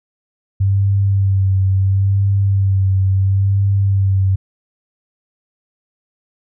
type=tone with vibrato; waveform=sine; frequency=97.3 Hz; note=G2; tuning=12 cents flat; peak=-11 dBFS; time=0.6-4.36 s; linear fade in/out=10 ms; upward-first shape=sine; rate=0.73 Hz; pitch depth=31 cents each way; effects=none